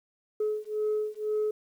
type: beating tone pair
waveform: sine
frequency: 425.5 / 427.5 Hz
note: G#4 / A4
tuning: +42 / -50 cents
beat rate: 2 Hz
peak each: -29 dBFS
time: 0.4-1.51 s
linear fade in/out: 5 ms
effects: tanh soft clip ceiling -22 dBFS + 10-bit